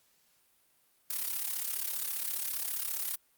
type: noise with amplitude modulation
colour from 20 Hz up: blue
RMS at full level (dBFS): -31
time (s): 1.1-3.16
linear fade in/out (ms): 5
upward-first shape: sine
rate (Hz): 34.9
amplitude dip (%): 75
effects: white hiss -69 dBFS RMS until 3.37 s + Opus 48 kbps